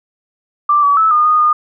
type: tone with pitch steps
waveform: sine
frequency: 1178 / 1142 / 1306 / 1219 / 1233 / 1221 Hz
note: D6 / D6 / E6 / D#6 / D#6 / D#6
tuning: +5 / -49 / -17 / -36 / -16 / -33 cents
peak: -8 dBFS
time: 0.69-1.53 s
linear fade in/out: 5 ms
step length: 140 ms
effects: none